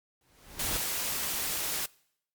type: noise with exponential growth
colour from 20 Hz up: pink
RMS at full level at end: -31 dBFS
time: 0.21-0.77 s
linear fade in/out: 2 ms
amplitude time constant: 120 ms
type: noise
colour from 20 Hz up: white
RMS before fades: -32 dBFS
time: 0.59-1.86 s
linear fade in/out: 5 ms
effects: noise-tail reverb RT60 0.7 s tail -24 dB re dry + MP3 96 kbps